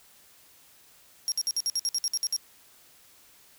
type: tone bursts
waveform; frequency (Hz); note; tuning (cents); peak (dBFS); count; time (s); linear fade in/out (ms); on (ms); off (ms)
35% pulse; 5590; F8; +1; -22; 12; 1.28-2.364; 0; 39; 56
effects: white hiss -57 dBFS RMS until 3.58 s